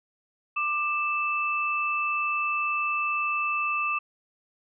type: tone pair together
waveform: sine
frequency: 1187 / 2638 Hz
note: D6 / E7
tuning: +18 / +1 cents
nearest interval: octave + major second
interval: 1383 cents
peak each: -27 dBFS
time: 0.56-3.99 s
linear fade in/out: 10 ms
effects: none